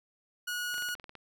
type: tone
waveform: sawtooth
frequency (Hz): 1454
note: F#6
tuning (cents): -31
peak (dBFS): -29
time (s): 0.47-0.95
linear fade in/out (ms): 10
type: clicks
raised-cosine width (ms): 0.3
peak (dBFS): -30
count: 9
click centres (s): 0.742 / 0.781 / 0.823 / 0.888 / 0.952 / 0.998 / 1.042 / 1.094 / 1.153
effects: none